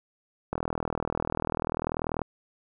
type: click train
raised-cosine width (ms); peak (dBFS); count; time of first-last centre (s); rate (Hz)
1; -14; 69; 0.53-2.217; 40.3
effects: none